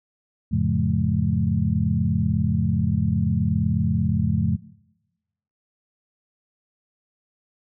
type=tone cluster; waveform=sine; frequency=87.5 / 108.1 / 136 / 173.7 / 213 Hz; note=F2 / A2 / C#3 / F3 / G#3; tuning=+4 / -30 / -33 / -9 / +44 cents; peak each=-25 dBFS; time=0.51-4.57 s; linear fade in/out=20 ms; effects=noise-tail reverb RT60 1.0 s tail -20 dB re dry